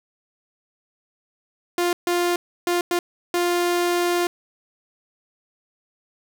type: tone bursts at uneven times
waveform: sawtooth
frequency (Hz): 350.4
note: F4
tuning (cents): +6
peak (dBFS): -15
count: 5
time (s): 1.78-1.93 / 2.07-2.36 / 2.67-2.81 / 2.91-2.99 / 3.34-4.27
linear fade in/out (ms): 2
effects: none